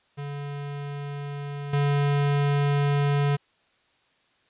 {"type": "tone with level steps", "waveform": "square", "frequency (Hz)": 143.1, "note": "D3", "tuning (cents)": -45, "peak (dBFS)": [-32, -21], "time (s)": [0.17, 3.37], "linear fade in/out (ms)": 20, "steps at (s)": 1.73, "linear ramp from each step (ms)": 5, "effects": ["white hiss -65 dBFS RMS until 4.49 s", "resampled to 8000 Hz"]}